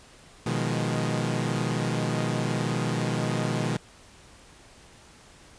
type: chord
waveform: sawtooth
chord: F half-diminished seventh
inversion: second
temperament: equal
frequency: 123.47 / 155.56 / 174.61 / 207.7 Hz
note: Cb3 / Eb3 / F3 / Ab3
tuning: 0 / 0 / 0 / 0 cents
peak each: -25 / -26 / -30 / -28 dBFS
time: 0.46-3.77 s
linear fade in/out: 5 ms
effects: pink hiss -52 dBFS RMS until 5.58 s + resampled to 22050 Hz